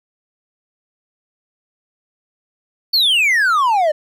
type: exponential sweep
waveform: triangle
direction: down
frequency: 4579 to 587.3 Hz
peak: -10 dBFS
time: 2.93-3.92 s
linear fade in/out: 10 ms
effects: none